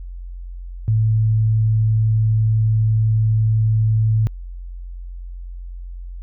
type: tone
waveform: sine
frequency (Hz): 110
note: A2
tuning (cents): 0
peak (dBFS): -13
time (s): 0.88-4.27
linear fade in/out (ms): 0
effects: added 44 Hz sine -29 dBFS peak until 6.22 s